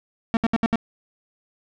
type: tone bursts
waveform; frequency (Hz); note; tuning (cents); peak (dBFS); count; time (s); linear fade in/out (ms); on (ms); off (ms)
45% pulse; 227.8; A#3; -40; -17; 5; 0.34-0.757; 0; 29; 68
effects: low-pass 3000 Hz 12 dB/octave